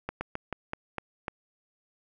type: slowing click train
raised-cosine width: 0.5 ms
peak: -17 dBFS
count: 7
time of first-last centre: 0.09-1.282 s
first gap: 120 ms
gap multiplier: 1.2
effects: none